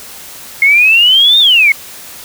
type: exponential two-way sweep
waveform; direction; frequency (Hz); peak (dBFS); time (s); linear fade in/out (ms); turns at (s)
sine; up then down; 2140 to 3700 to 2140; -4; 0.62-1.72; 2; 1.39
effects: white hiss -31 dBFS RMS until 2.24 s